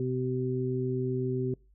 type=harmonic tone; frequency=127.7 Hz; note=C3; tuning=42 cents flat; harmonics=1 / 2 / 3; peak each=-31 / -34 / -31 dBFS; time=0-1.54 s; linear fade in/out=2 ms; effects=noise-tail reverb RT60 0.3 s tail -25 dB re dry + added 50 Hz sine -58 dBFS peak until 1.74 s